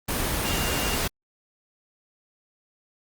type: tone in noise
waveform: sine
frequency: 2801 Hz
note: F7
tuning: 4 cents sharp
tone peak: -34 dBFS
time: 0.44-0.96 s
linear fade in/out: 10 ms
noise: pink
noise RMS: -26 dBFS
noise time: 0.08-1.08 s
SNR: -11 dB
effects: Opus 24 kbps